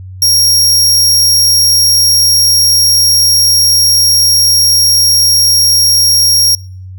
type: tone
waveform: sawtooth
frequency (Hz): 5588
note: F8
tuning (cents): 0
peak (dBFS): -3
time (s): 0.22-6.55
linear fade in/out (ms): 2
effects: noise-tail reverb RT60 0.5 s tail -26 dB re dry + added 93 Hz sine -25 dBFS peak until 6.98 s